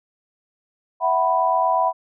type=chord; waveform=sine; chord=E suspended second; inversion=none; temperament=equal with one note detuned; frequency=659.3 / 747.7 / 987.8 Hz; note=E5 / F#5 / B5; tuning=0 / +18 / 0 cents; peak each=-22 / -21 / -19 dBFS; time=1-1.93 s; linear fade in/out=50 ms; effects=none